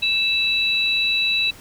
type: tone pair together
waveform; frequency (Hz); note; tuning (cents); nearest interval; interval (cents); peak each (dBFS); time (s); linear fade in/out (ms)
sine; 2636 / 3919; E7 / B7; -1 / -14; perfect fifth; 687; -20; 0.02-1.51; 10
effects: pink hiss -44 dBFS RMS until 1.6 s